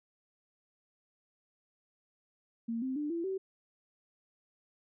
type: tone with pitch steps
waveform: sine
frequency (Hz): 230 / 261.2 / 296.6 / 336.7 / 382.4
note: A#3 / C4 / D4 / E4 / G4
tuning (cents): -23 / -3 / +17 / +37 / -43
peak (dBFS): -32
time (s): 2.68-3.38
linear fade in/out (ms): 10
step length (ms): 140
effects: none